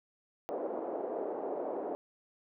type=band-pass noise; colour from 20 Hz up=white; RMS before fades=-37 dBFS; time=0.49-1.95 s; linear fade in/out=0 ms; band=330 to 640 Hz; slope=24 dB/octave; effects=none